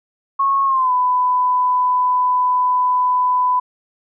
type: tone with pitch glide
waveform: sine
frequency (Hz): 1096 to 999.2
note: C#6 to B5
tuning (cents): -20 to +20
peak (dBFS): -13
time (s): 0.39-3.6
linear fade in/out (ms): 10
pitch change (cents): -160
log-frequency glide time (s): 0.65-0.92
effects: none